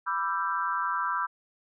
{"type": "chord", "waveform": "sine", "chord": "E minor seventh", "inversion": "second", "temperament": "equal with one note detuned", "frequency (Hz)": [987.8, 1174.7, 1345.4, 1568], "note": ["B5", "D6", "E6", "G6"], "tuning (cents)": [0, 0, 35, 0], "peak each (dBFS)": [-31, -32, -31, -34], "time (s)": [0.06, 1.27], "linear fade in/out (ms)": 20, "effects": []}